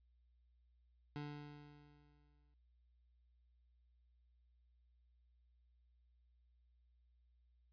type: tone with exponential decay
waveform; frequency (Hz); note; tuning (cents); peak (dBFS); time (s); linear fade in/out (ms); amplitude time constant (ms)
25% pulse; 146.83; D3; 0; -39; 1.16-2.54; 0; 300
effects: added 60 Hz sine -70 dBFS peak until 7.72 s + resampled to 11025 Hz